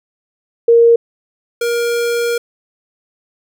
sine / square tone pair in turn, 466.2 / 471.9 Hz, A#4 / A#4, 0 / +21 cents, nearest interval unison, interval 21 cents, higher second, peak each -5 / -15 dBFS, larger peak first, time 0.68-0.96 / 1.61-2.38 s, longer second, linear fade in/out 5 ms, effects none

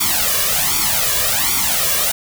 white noise with flanger, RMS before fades -17 dBFS, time 0-2.12 s, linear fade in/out 10 ms, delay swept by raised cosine 0.87 to 1.77 ms, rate 1.3 Hz, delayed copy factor +0.85, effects none

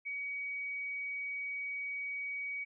sine tone, 2260 Hz, C#7, 33 cents sharp, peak -36 dBFS, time 0.05-2.65 s, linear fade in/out 20 ms, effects none

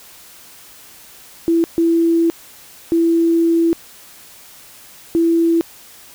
sine tone bursts at uneven times, 333.2 Hz, E4, 19 cents sharp, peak -11 dBFS, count 4, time 1.48-1.64 / 1.78-2.3 / 2.92-3.73 / 5.15-5.61 s, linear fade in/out 0 ms, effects white hiss -42 dBFS RMS until 6.14 s

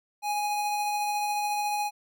square tone with tremolo, 830.6 Hz, G#5, in tune, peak -26 dBFS, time 0.22-1.91 s, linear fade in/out 50 ms, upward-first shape triangle, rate 14 Hz, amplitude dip 25%, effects none

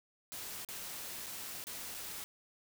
white noise with dropouts, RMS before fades -44 dBFS, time 0.32-2.24 s, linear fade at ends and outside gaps 0 ms, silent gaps 0.648-0.687 / 1.262-1.266 / 1.64-1.669 / 1.943-1.947 s, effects none

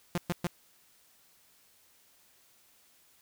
sawtooth tone bursts, 174.61 Hz, F3, in tune, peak -24 dBFS, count 3, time 0.15-0.468 s, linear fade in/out 0 ms, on 26 ms, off 120 ms, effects white hiss -64 dBFS RMS until 3.21 s

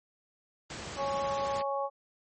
pink noise, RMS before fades -40 dBFS, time 0.7-1.62 s, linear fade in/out 2 ms
harmonic tone, 277.2 Hz, C#4, in tune, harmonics 2 / 3 / 4, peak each -32 / -34 / -35 dBFS, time 0.96-1.9 s, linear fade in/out 50 ms
effects high-pass 80 Hz 12 dB/octave + MP3 32 kbps

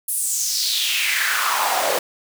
pink noise with high-pass filter sweep, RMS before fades -21 dBFS, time 0.08-1.99 s, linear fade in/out 5 ms, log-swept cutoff 11000 to 510 Hz, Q 3.7, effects none

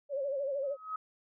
sine tone with vibrato, 554 Hz, C#5, 1 cent flat, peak -31 dBFS, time 0.09-0.77 s, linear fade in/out 50 ms, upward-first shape sine, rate 13 Hz, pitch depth 82 cents each way
sine tone with exponential growth, 1271 Hz, D#6, 36 cents sharp, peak -31 dBFS, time 0.63-0.96 s, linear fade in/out 5 ms, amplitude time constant 70 ms
effects none

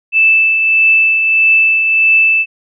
sine tone with tremolo, 2637 Hz, E7, in tune, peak -5 dBFS, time 0.12-2.46 s, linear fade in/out 50 ms, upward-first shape triangle, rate 1.6 Hz, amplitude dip 45%, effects none

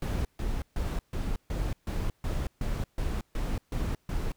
brown noise bursts, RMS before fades -30 dBFS, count 12, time 0.02-4.32 s, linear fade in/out 2 ms, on 230 ms, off 140 ms, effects pink hiss -70 dBFS RMS until 4.36 s

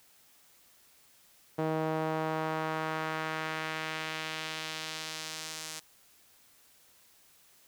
sawtooth tone with band-pass filter sweep, 158 Hz, D#3, 27 cents sharp, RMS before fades -35 dBFS, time 1.58-5.8 s, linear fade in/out 10 ms, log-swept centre 550 to 7100 Hz, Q 1, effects white hiss -62 dBFS RMS until 7.67 s

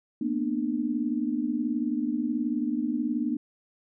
sine tone cluster, 228.4 / 247 / 299.7 Hz, A#3 / B3 / D4, -35 / 0 / +35 cents, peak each -31 / -29 / -29 dBFS, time 0.21-3.37 s, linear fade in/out 5 ms, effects none

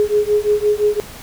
sine beating tone pair, 415.3 / 421.1 Hz, G#4 / G#4, 0 / +24 cents, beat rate 5.8 Hz, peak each -16 dBFS, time 0-1 s, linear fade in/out 0 ms, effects pink hiss -36 dBFS RMS until 1.22 s

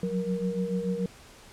sine tone cluster, 180.2 / 187.1 / 470.4 Hz, F#3 / F#3 / A#4, -45 / +20 / +16 cents, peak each -31 dBFS, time 0.03-1.06 s, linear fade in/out 2 ms, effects pink hiss -51 dBFS RMS until 1.52 s + low-pass 10000 Hz 12 dB/octave

